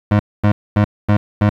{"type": "tone bursts", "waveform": "25% pulse", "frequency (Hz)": 103.83, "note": "G#2", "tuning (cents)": 0, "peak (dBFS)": -6, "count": 5, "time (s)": [0.11, 1.495], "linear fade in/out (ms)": 5, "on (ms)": 85, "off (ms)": 240, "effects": ["low-pass 2000 Hz 12 dB/octave", "8-bit"]}